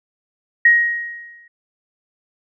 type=tone with exponential decay; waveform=sine; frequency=1884 Hz; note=A#6; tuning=18 cents sharp; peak=-6 dBFS; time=0.65-1.48 s; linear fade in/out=5 ms; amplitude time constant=180 ms; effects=none